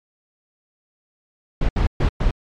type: noise bursts at uneven times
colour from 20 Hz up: brown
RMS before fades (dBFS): -17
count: 4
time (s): 1.61-1.69 / 1.76-1.87 / 2-2.09 / 2.2-2.31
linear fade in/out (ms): 5
effects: low-pass 4000 Hz 12 dB/octave + MP3 96 kbps